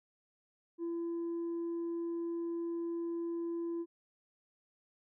sine tone with tanh clipping, 337.9 Hz, E4, 43 cents sharp, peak -35 dBFS, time 0.78-3.86 s, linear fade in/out 50 ms, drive 1 dB, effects none

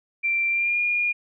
sine tone with pitch glide, 2357 to 2425 Hz, D7 to D#7, +6 to -45 cents, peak -20 dBFS, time 0.23-1.13 s, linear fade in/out 20 ms, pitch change +49 cents, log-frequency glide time 0.49-0.79 s, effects none

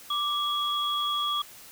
sine tone pair together, 1174.7 / 3331 Hz, D6 / G#7, 0 / +4 cents, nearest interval octave + tritone, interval 1804 cents, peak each -28 dBFS, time 0.1-1.42 s, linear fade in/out 5 ms, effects white hiss -48 dBFS RMS until 1.71 s

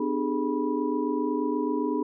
sine tone cluster, 253.9 / 300.5 / 396.8 / 424.9 / 978 Hz, B3 / D4 / G4 / G#4 / B5, +48 / +40 / +21 / +40 / -17 cents, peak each -30 / -28 / -33 / -31 / -34 dBFS, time 0-2.03 s, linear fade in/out 5 ms, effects none

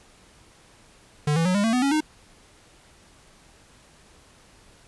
square tone with pitch steps, 148.7 / 164.99 / 183.07 / 203.1 / 225.4 / 250.1 / 277.5 / 307.9 Hz, D3 / E3 / F#3 / G#3 / A3 / B3 / C#4 / D#4, +22 / +2 / -18 / -38 / +42 / +22 / +2 / -18 cents, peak -20 dBFS, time 1.27-2.006 s, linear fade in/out 5 ms, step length 92 ms, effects pink hiss -54 dBFS RMS until 4.87 s + resampled to 24000 Hz

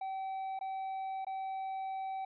triangle tone with dropouts, 768 Hz, G5, 36 cents flat, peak -34 dBFS, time 0.01-2.25 s, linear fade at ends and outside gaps 5 ms, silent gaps 0.591-0.61 / 1.248-1.267 s, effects resampled to 11025 Hz

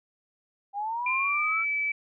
sine linear sweep, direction up, 790 to 1357 Hz, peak -28 dBFS, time 0.73-1.65 s, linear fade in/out 50 ms
sine tone with pitch glide, 2386 to 2303 Hz, D7 to D7, +27 to -34 cents, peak -25 dBFS, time 1.06-1.92 s, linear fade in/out 5 ms, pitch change -61 cents, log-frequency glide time 1.26-1.49 s
effects none

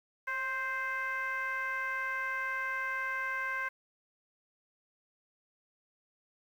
sine tone with frequency modulation, 1568 Hz, G6, in tune, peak -31 dBFS, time 0.27-3.69 s, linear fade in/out 10 ms, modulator 514 Hz, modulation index 1.1, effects tanh soft clip ceiling -27 dBFS + 10-bit

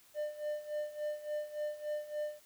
triangle tone with tremolo, 599 Hz, D5, 34 cents sharp, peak -31 dBFS, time 0.14-2.4 s, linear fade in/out 50 ms, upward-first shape sine, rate 3.5 Hz, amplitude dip 80%, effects white hiss -63 dBFS RMS until 2.45 s

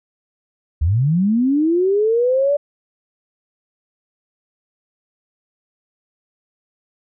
sine linear sweep, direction up, 69.3 to 586 Hz, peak -13 dBFS, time 0.81-2.57 s, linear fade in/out 10 ms, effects none

